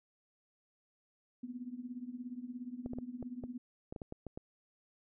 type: tone with tremolo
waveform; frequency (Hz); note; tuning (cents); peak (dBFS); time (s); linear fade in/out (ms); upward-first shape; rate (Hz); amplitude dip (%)
sine; 246.9; B3; 0; -37; 1.43-3.58; 5; triangle; 17; 90
type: clicks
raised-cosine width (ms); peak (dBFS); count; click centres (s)
2; -29; 11; 2.861 / 2.934 / 2.986 / 3.227 / 3.438 / 3.925 / 3.962 / 4.018 / 4.124 / 4.267 / 4.375
effects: none